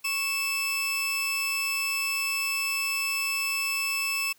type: tone pair together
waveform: sawtooth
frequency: 1104.1 / 2636 Hz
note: C#6 / E7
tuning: -7 / -1 cents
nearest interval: octave + minor third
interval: 1506 cents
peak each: -33 / -23 dBFS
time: 0.04-4.33 s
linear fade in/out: 10 ms
effects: white hiss -61 dBFS RMS until 4.38 s + high-pass 100 Hz 12 dB/octave